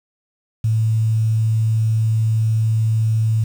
sine tone with quantisation, 110.8 Hz, A2, 13 cents sharp, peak -14 dBFS, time 0.64-3.44 s, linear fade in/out 5 ms, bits 7, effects none

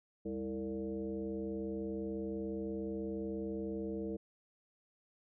sine tone with frequency modulation, 326.8 Hz, E4, 15 cents flat, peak -36 dBFS, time 0.25-4.17 s, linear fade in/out 10 ms, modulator 126 Hz, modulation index 1.4, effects none

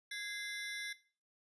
25% pulse ring-modulated tone, 1864.7 Hz, A#6, in tune, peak -34 dBFS, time 0.11-0.93 s, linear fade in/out 5 ms, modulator 211 Hz, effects noise-tail reverb RT60 0.4 s tail -18 dB re dry + resampled to 24000 Hz

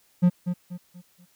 triangle tone with echo, 177.8 Hz, F3, 31 cents sharp, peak -12 dBFS, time 0.22-0.3 s, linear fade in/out 20 ms, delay 240 ms, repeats 4, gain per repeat -9 dB, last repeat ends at 1.26 s, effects white hiss -63 dBFS RMS until 1.35 s

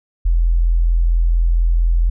sine tone, 42.17 Hz, E1, 40 cents sharp, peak -11 dBFS, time 0.25-2.1 s, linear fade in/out 10 ms, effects none

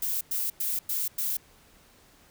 violet noise bursts, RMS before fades -29 dBFS, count 5, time 0.02-1.37 s, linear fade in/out 5 ms, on 190 ms, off 100 ms, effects pink hiss -58 dBFS RMS until 2.3 s

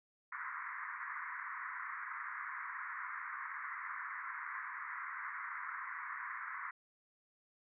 pink band-pass noise, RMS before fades -44 dBFS, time 0.32-6.71 s, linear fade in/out 5 ms, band 1000 to 2100 Hz, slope 96 dB/octave, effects none

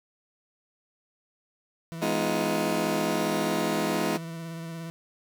40% pulse tone with vibrato, 165.2 Hz, E3, 4 cents sharp, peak -34 dBFS, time 1.92-4.9 s, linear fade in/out 0 ms, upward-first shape sine, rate 17 Hz, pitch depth 24 cents each way
20% pulse chord, F half-diminished seventh, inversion first, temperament just, 209.5 / 251.4 / 314.3 / 349.2 Hz, Ab3 / Cb4 / Eb4 / F4, +15 / +31 / +18 / 0 cents, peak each -25 / -28 / -25 / -27 dBFS, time 2.01-4.18 s, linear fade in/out 20 ms
effects none

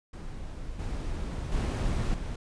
brown noise with level steps, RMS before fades -39 / -33 / -27 / -34 dBFS, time 0.13-2.36 s, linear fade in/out 5 ms, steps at 0.79 / 1.52 / 2.14 s, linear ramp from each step 2 ms, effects resampled to 22050 Hz

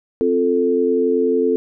sine chord, F major, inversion second, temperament equal, 261.6 / 349.2 / 440 Hz, C4 / F4 / A4, 0 / 0 / 0 cents, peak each -20 / -21 / -16 dBFS, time 0.21-1.56 s, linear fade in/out 0 ms, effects none

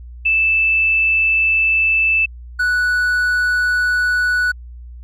sine / triangle tone pair in turn, 2637 / 1477.4 Hz, E7 / F#6, 0 / -3 cents, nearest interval minor seventh, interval 1003 cents, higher first, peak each -12 dBFS, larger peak neither, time 0.25-2.26 / 2.59-4.52 s, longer first, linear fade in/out 10 ms, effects added 60 Hz sine -32 dBFS peak until 5.03 s

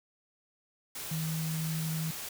sine tone in noise, 159.7 Hz, D#3, 45 cents sharp, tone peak -31 dBFS, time 1.11-2.11 s, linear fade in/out 5 ms, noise white, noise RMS -40 dBFS, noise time 0.95-2.29 s, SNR +6 dB, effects none

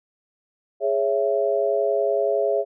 sine chord, C# minor, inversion second, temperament just, 415.8 / 554.4 / 665.2 Hz, G#4 / C#5 / E5, +2 / 0 / +16 cents, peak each -23 dBFS, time 0.8-2.65 s, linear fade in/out 50 ms, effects none

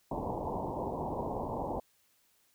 white low-pass noise, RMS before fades -36 dBFS, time 0.11-1.8 s, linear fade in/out 5 ms, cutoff 1000 Hz, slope 96 dB/octave, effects white hiss -70 dBFS RMS until 2.54 s

